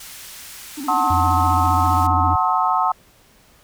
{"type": "band-pass noise", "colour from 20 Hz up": "white", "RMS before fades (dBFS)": -38, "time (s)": [0, 2.07], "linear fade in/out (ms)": 5, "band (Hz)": [1100, 14000], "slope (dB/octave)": 12}
{"type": "tone with vibrato", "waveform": "triangle", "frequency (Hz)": 281.7, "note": "C#4", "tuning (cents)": 28, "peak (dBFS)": -25, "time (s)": [0.77, 2.34], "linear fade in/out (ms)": 10, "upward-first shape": "square", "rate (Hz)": 15, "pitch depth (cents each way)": 110}
{"type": "chord", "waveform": "sine", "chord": "F# diminished seventh", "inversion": "none", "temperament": "just", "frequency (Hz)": [740, 888, 1065.6, 1278.7], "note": ["F#5", "A5", "C6", "Eb6"], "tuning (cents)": [0, 16, 31, 47], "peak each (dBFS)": -21, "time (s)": [0.88, 2.92], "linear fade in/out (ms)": 5}
{"type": "tone with pitch glide", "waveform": "sine", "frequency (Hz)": [86.7, 87.35], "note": ["F2", "F2"], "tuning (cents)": [-12, 1], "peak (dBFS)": -19, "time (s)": [1.1, 2.36], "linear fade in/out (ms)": 5, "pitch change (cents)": 13, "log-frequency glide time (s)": [1.36, 1.86]}
{"effects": ["pink hiss -53 dBFS RMS until 3.63 s"]}